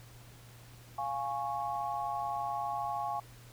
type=chord; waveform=sine; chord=Db major; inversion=first; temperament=equal with one note detuned; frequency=698.5 / 830.6 / 1102.3 Hz; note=F5 / Ab5 / Db6; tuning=0 / 0 / -10 cents; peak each=-38 / -35 / -38 dBFS; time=0.98-3.2 s; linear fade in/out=5 ms; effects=added 119 Hz sine -53 dBFS peak until 3.52 s + pink hiss -57 dBFS RMS until 3.52 s

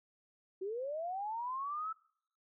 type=linear sweep; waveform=sine; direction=up; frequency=364.2 to 1326 Hz; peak=-36 dBFS; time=0.61-1.93 s; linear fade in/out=10 ms; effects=noise-tail reverb RT60 0.7 s tail -25 dB re dry

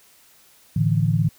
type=chord; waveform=sine; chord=A suspended fourth; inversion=none; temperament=equal; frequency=110 / 146.83 / 164.81 Hz; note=A2 / D3 / E3; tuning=0 / 0 / 0 cents; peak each=-21 dBFS; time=0.76-1.29 s; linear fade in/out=5 ms; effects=white hiss -54 dBFS RMS until 1.38 s

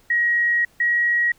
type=tone pair in turn; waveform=sine; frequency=1896 / 1902.7 Hz; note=A#6 / A#6; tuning=+29 / +35 cents; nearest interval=unison; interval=6 cents; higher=second; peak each=-16 dBFS; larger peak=neither; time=0.1-0.65 / 0.8-1.32 s; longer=first; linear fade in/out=5 ms; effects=pink hiss -57 dBFS RMS until 1.38 s

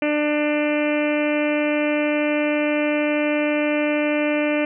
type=harmonic tone; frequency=297.9 Hz; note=D4; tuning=25 cents sharp; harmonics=1 / 2 / 3 / 4 / 5 / 6 / 7 / 8 / 9 / 10; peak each=-21 / -22 / -35 / -36 / -34 / -34 / -33 / -29 / -33 / -40 dBFS; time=0.02-4.65 s; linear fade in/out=2 ms; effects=none

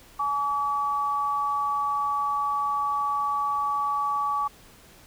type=tone pair together; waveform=sine; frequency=843 / 1144.1 Hz; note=G#5 / D6; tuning=+26 / -46 cents; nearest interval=perfect fourth; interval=528 cents; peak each=-30 / -24 dBFS; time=0.19-4.48 s; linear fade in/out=10 ms; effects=pink hiss -52 dBFS RMS until 5.06 s

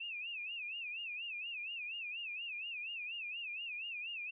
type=tone with vibrato; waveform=sine; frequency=2613 Hz; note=E7; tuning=16 cents flat; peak=-40 dBFS; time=0-4.31 s; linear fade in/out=10 ms; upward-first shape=sine; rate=4.2 Hz; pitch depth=150 cents each way; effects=none

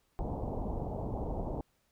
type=low-pass noise; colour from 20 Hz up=pink; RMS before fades=-36 dBFS; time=0.19-1.61 s; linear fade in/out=0 ms; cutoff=900 Hz; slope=48 dB/octave; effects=pink hiss -74 dBFS RMS until 1.91 s

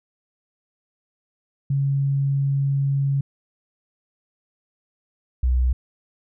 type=tone pair in turn; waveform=sine; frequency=138.59 / 62.65 Hz; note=C#3 / B1; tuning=0 / +25 cents; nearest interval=octave + major second; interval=1375 cents; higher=first; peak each=-18 / -16 dBFS; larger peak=second; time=1.7-3.21 / 5.43-5.73 s; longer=first; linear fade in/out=5 ms; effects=none

